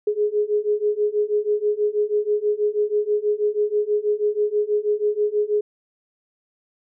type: beating tone pair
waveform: sine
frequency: 415.3 / 421.5 Hz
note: G#4 / G#4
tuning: 0 / +26 cents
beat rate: 6.2 Hz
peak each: -22 / -21 dBFS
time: 0.07-5.61 s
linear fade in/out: 5 ms
effects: none